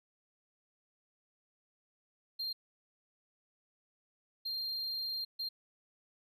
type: tone bursts at uneven times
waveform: triangle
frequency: 4191 Hz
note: C8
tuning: 2 cents sharp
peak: -34 dBFS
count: 3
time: 2.39-2.53 / 4.45-5.25 / 5.39-5.49 s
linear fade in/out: 10 ms
effects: none